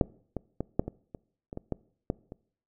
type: clicks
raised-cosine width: 2 ms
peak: -7 / -19 / -17 / -10 / -21 / -26 / -25 / -22 / -16 / -14 / -27 dBFS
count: 11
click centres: 0.012 / 0.367 / 0.606 / 0.795 / 0.88 / 1.148 / 1.529 / 1.574 / 1.723 / 2.101 / 2.321 s
effects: noise-tail reverb RT60 0.6 s tail -23 dB re dry